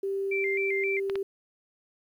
sine tone, 392 Hz, G4, in tune, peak -27 dBFS, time 0.03-1.23 s, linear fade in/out 5 ms
sine tone with vibrato, 2217 Hz, C#7, in tune, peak -28 dBFS, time 0.31-1 s, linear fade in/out 10 ms, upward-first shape square, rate 3.8 Hz, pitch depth 93 cents each way
clicks, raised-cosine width 0.3 ms, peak -20 dBFS, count 2, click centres 1.098 / 1.156 s
effects 10-bit

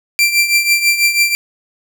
sawtooth tone with tremolo, 2357 Hz, D7, 6 cents sharp, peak -4 dBFS, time 0.19-1.35 s, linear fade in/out 0 ms, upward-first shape triangle, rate 6.1 Hz, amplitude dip 75%, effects none

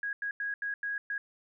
sine tone bursts at uneven times, 1651 Hz, G#6, 11 cents flat, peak -31 dBFS, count 6, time 0.03-0.13 / 0.22-0.31 / 0.4-0.54 / 0.62-0.74 / 0.83-0.98 / 1.1-1.18 s, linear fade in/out 2 ms, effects none

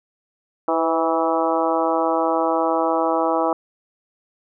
harmonic tone with a mistuned harmonic, 163 Hz, E3, 19 cents flat, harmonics 2 / 3 / 4 / 5 / 6 / 7 / 8, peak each -24 / -24 / -23 / -24 / -26 / -27 / -29 dBFS, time 0.68-3.53 s, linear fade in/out 2 ms, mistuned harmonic 3, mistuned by +33 cents, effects none

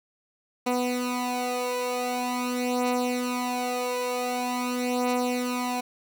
15% pulse beating tone pair, 247.6 / 248.05 Hz, B3 / B3, +5 / +8 cents, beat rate 0.45 Hz, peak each -24 / -21 dBFS, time 0.66-5.81 s, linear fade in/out 10 ms, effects none

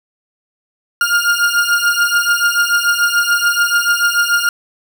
40% pulse beating tone pair, 1408 / 1414.9 Hz, F6 / F6, +14 / +22 cents, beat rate 6.9 Hz, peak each -14 dBFS, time 1.01-4.49 s, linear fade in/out 2 ms, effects none

